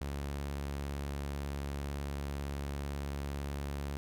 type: tone with vibrato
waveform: sawtooth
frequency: 70.6 Hz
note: C#2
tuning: 32 cents sharp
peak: -32 dBFS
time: 0.01-3.97 s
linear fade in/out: 0 ms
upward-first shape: triangle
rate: 18 Hz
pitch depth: 43 cents each way
effects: none